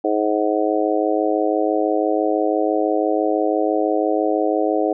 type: harmonic tone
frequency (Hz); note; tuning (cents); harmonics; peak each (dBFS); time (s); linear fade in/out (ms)
106; G#2; +36; 3 / 4 / 5 / 6 / 7; -21 / -22 / -23 / -24 / -24; 0.04-4.93; 5
effects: none